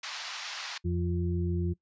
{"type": "band-pass noise", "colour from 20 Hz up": "white", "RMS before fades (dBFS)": -39, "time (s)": [0.03, 0.78], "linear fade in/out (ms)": 5, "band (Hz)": [810, 5300], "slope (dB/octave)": 24}
{"type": "harmonic tone", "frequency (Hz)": 87.31, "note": "F2", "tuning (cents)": 0, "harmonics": [1, 2, 4], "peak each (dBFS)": [-29, -32, -35], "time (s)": [0.84, 1.74], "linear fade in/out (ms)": 20}
{"effects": ["noise-tail reverb RT60 0.1 s tail -21 dB re dry", "resampled to 16000 Hz"]}